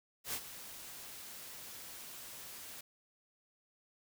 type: noise with ADSR envelope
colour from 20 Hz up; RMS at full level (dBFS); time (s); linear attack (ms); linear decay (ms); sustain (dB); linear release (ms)
white; -37; 0.24-2.81; 93; 66; -12; 5
effects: none